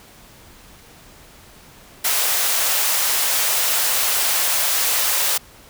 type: high-pass noise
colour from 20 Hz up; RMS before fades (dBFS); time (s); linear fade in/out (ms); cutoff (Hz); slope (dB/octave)
white; -19; 2.04-5.38; 10; 490; 24
effects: pink hiss -46 dBFS RMS until 5.69 s